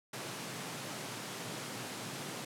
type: high-pass noise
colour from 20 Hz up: pink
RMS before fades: -42 dBFS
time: 0.13-2.45 s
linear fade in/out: 5 ms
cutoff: 110 Hz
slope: 96 dB/octave
effects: low-pass 11000 Hz 12 dB/octave